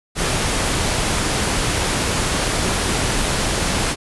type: low-pass noise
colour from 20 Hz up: pink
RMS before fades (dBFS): -20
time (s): 0.15-3.96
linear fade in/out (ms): 50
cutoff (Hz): 11000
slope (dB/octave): 96
effects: none